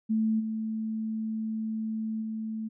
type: tone with level steps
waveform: sine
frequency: 220 Hz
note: A3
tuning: in tune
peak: -23 / -29 / -31 dBFS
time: 0.09-2.69 s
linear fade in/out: 20 ms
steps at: 0.39 / 2.21 s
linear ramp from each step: 20 ms
effects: none